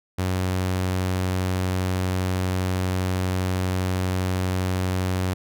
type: tone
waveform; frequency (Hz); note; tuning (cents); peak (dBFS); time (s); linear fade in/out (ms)
sawtooth; 92.5; F#2; 0; -18; 0.18-5.34; 10
effects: none